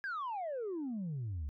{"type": "exponential sweep", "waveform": "sine", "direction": "down", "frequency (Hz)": [1661.2, 67.2], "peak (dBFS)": -34, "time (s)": [0.04, 1.49], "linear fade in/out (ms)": 0, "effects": ["tanh soft clip ceiling -34 dBFS"]}